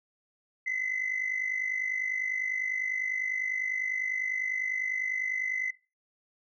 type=tone pair together; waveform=sine; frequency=1995 / 2045 Hz; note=B6 / C7; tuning=+17 / -40 cents; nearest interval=unison; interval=43 cents; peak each=-33 / -28 dBFS; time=0.66-5.71 s; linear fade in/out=10 ms; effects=noise-tail reverb RT60 0.3 s tail -23 dB re dry + tanh soft clip ceiling -23 dBFS